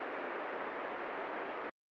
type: band-pass noise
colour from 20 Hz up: pink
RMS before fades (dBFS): -40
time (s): 0-1.7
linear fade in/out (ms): 5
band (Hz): 330 to 2100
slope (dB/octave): 24
effects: Opus 24 kbps